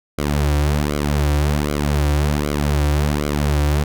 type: tone with flanger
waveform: sawtooth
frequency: 73.42 Hz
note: D2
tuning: in tune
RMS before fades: -18 dBFS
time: 0.18-3.84 s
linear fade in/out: 5 ms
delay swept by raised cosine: 1.1 to 4.8 ms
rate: 1.3 Hz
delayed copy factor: -0.85
effects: none